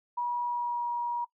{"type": "tone with pitch glide", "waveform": "sine", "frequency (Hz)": [965, 955.6], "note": ["B5", "A#5"], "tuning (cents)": [-40, 43], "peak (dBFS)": -28, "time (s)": [0.17, 1.25], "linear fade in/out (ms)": 10, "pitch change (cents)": -17, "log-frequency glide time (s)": [0.44, 0.87], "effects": ["noise-tail reverb RT60 0.1 s tail -21 dB re dry"]}